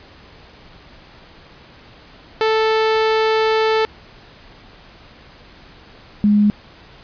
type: tone pair in turn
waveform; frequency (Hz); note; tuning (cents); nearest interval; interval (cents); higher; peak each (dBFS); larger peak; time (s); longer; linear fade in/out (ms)
sawtooth / sine; 440 / 207.5; A4 / G#3; 0 / -1; octave + minor second; 1301; first; -10; neither; 2.41-3.85 / 6.24-6.5; first; 0
effects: pink hiss -44 dBFS RMS until 7.03 s + resampled to 11025 Hz